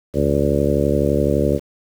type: harmonic tone with a mistuned harmonic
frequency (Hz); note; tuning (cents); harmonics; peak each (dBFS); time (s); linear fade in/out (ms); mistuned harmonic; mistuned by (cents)
71.9; D2; -36; 1 / 2 / 3 / 4 / 5 / 6 / 7 / 8; -23 / -23 / -23 / -23 / -23 / -23 / -23 / -23; 0.13-1.6; 50; 1; +99
effects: 7-bit